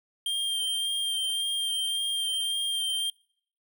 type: tone with vibrato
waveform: square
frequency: 3179 Hz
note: G7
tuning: 24 cents sharp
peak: -27 dBFS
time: 0.26-3.1 s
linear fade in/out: 2 ms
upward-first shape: sine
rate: 1.8 Hz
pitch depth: 18 cents each way
effects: noise-tail reverb RT60 0.6 s tail -26 dB re dry